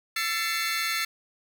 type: tone cluster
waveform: 25% pulse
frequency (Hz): 1339 / 1762 / 2070 / 2226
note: E6 / A6 / C7 / C#7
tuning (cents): +27 / +2 / -19 / +7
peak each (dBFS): -28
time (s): 0.16-1.05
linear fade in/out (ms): 5
effects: none